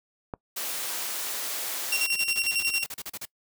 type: click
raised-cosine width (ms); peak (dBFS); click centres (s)
1; -19; 0.338
type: high-pass noise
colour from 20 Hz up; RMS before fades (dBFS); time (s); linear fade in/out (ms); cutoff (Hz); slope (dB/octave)
white; -32; 0.56-2.07; 10; 350; 12
type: tone with tremolo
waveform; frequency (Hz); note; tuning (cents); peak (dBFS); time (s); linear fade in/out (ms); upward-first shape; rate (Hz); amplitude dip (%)
sawtooth; 2747; F7; -29; -19; 1.92-2.84; 5; square; 11; 55
type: noise bursts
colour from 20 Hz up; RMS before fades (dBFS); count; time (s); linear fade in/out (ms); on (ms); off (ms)
white; -36; 15; 2.12-3.254; 5; 42; 36
effects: noise-tail reverb RT60 0.1 s tail -24 dB re dry